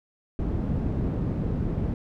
white low-pass noise, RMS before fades -27 dBFS, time 0.39-1.94 s, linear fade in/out 2 ms, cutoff 190 Hz, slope 12 dB/octave, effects none

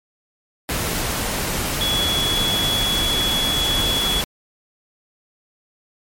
sine tone in noise, 3375 Hz, G#7, 27 cents sharp, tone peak -19 dBFS, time 1.81-4.21 s, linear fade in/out 0 ms, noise pink, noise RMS -23 dBFS, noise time 0.69-4.24 s, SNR +1 dB, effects MP3 64 kbps

